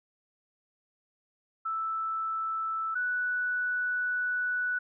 sine tone pair in turn, 1318.5 / 1480 Hz, E6 / F#6, 0 / 0 cents, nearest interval major second, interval 200 cents, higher second, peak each -29 / -27 dBFS, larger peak second, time 1.65-2.95 / 2.95-4.79 s, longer second, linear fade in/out 10 ms, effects none

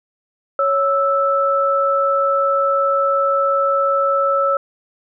sine tone pair together, 554.4 / 1317.3 Hz, C#5 / E6, 0 / -2 cents, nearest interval octave + minor third, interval 1498 cents, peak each -17 / -16 dBFS, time 0.59-4.57 s, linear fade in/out 2 ms, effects none

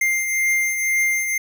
square beating tone pair, 2100 / 2102 Hz, C7 / C7, +6 / +7 cents, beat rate 2 Hz, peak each -19 / -28 dBFS, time 0.01-1.38 s, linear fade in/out 5 ms, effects none

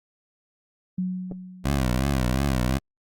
sine tone with exponential decay, 183.7 Hz, F#3, 12 cents flat, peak -22 dBFS, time 0.98-2.23 s, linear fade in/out 5 ms, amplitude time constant 270 ms
clicks, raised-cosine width 2 ms, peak -24 dBFS, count 2, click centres 1.313 / 1.32 s
15% pulse tone with vibrato, 65.41 Hz, C2, in tune, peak -15 dBFS, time 1.64-2.79 s, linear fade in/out 20 ms, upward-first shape triangle, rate 2.8 Hz, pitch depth 160 cents each way
effects Opus 48 kbps

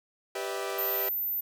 sawtooth chord, E minor seventh, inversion first, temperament equal with one note detuned, 392 / 493.9 / 587.3 / 648.3 Hz, G4 / B4 / D5 / E5, 0 / 0 / 0 / -29 cents, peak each -31 / -34 / -37 / -34 dBFS, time 0.35-1.09 s, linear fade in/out 5 ms
sine tone, 14180 Hz, A9, 12 cents sharp, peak -28 dBFS, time 0.78-1.41 s, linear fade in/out 10 ms
effects none

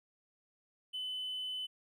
triangle tone, 3020 Hz, F#7, 35 cents sharp, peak -34 dBFS, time 0.93-1.67 s, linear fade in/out 20 ms, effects tanh soft clip ceiling -33 dBFS

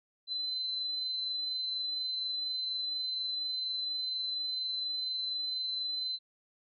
sine tone with amplitude modulation, 4049 Hz, B7, 42 cents sharp, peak -31 dBFS, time 0.27-6.19 s, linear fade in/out 50 ms, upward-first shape sine, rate 24.2 Hz, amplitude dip 25%, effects none

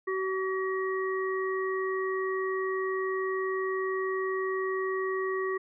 harmonic tone, 379.4 Hz, F#4, 43 cents sharp, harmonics 1 / 3 / 5, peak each -29 / -35 / -36 dBFS, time 0.07-5.58 s, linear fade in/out 10 ms, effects none

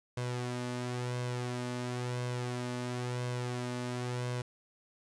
sawtooth tone with flanger, 123.47 Hz, B2, in tune, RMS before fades -36 dBFS, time 0.17-4.42 s, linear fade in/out 5 ms, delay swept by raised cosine 1.9 to 3.4 ms, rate 0.97 Hz, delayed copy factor +0.5, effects resampled to 22050 Hz + 10-bit

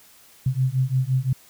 sine beating tone pair, 127.5 / 133.3 Hz, C3 / C3, -44 / +33 cents, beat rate 5.8 Hz, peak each -22 dBFS, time 0.46-1.33 s, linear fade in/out 5 ms, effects white hiss -52 dBFS RMS until 1.49 s

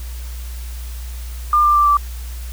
sine tone with pitch steps, 1200 / 1188.3 / 1176.7 / 1165.2 Hz, D6 / D6 / D6 / D6, +37 / +20 / +3 / -14 cents, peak -10 dBFS, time 1.53-1.97 s, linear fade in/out 2 ms, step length 110 ms, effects added 60 Hz sine -26 dBFS peak until 2.52 s + white hiss -40 dBFS RMS until 2.52 s

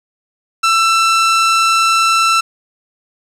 sawtooth tone, 1335 Hz, E6, 22 cents sharp, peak -6 dBFS, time 0.63-2.41 s, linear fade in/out 10 ms, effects low-pass 8000 Hz 12 dB/octave + 7-bit

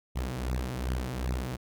sawtooth beating tone pair, 61.74 / 64.34 Hz, B1 / C2, 0 / -28 cents, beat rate 2.6 Hz, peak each -29 dBFS, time 0.15-1.57 s, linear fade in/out 20 ms, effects none

